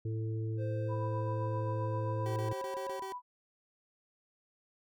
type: harmonic tone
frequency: 110.7 Hz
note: A2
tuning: 11 cents sharp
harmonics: 1 / 3 / 4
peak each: -33 / -43 / -45 dBFS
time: 0.05-2.53 s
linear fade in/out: 5 ms
type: tone with pitch glide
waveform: triangle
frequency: 522 to 541 Hz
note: C5 to C#5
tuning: -4 to -42 cents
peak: -37 dBFS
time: 0.57-3.01 s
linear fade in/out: 50 ms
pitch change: +62 cents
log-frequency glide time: 2.1-2.85 s
type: tone with tremolo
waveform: sine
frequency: 987.8 Hz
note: B5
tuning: in tune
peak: -38 dBFS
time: 0.88-3.22 s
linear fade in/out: 50 ms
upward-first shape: sine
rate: 7.6 Hz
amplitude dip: 50%
type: tone bursts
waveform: 30% pulse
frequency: 384.3 Hz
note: G4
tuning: 34 cents flat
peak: -38 dBFS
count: 7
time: 2.26-3.122 s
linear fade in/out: 0 ms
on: 100 ms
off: 27 ms
effects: none